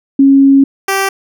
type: tone pair in turn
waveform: sine / 10% pulse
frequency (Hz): 274 / 389.5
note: C#4 / G4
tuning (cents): -20 / -11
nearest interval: tritone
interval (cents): 609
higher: second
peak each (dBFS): -3 / -3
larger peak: neither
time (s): 0.19-0.64 / 0.88-1.09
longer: first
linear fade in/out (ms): 5
effects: none